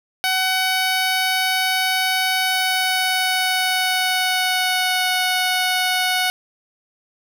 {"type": "tone with pitch glide", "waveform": "10% pulse", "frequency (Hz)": [750, 737.5], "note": ["F#5", "F#5"], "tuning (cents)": [23, -6], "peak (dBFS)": -9, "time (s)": [0.24, 6.3], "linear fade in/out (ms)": 0, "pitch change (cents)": -29, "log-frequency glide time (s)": [2.41, 5.11], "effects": []}